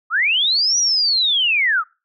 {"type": "linear two-way sweep", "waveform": "sine", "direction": "up then down", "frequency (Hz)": [1184, 5880, 1184], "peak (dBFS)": -14, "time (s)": [0.1, 1.84], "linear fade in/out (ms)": 50, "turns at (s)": 0.78, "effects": ["noise-tail reverb RT60 0.3 s tail -25 dB re dry"]}